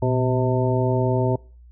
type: harmonic tone with a mistuned harmonic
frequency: 128.3 Hz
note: C3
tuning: 34 cents flat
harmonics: 1 / 2 / 3 / 4 / 5 / 7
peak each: -21 / -27 / -24 / -29 / -27 / -29 dBFS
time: 0.02-1.36 s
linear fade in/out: 5 ms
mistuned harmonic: 1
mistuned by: -110 cents
effects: noise-tail reverb RT60 0.4 s tail -23 dB re dry + added 60 Hz sine -44 dBFS peak until 1.71 s